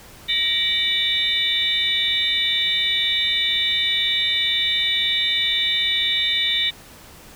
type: tone cluster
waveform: sine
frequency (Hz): 1880 / 2303 / 2961 / 3601 / 3885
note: A#6 / D7 / F#7 / A7 / B7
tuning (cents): +14 / -34 / +1 / +39 / -29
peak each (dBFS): -29 / -26 / -28 / -20 / -26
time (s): 0.28-6.71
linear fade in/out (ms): 20
effects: pink hiss -44 dBFS RMS until 7.35 s